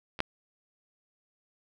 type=clicks; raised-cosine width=0.3 ms; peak=-24 / -9 dBFS; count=2; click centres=0.191 / 0.204 s; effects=none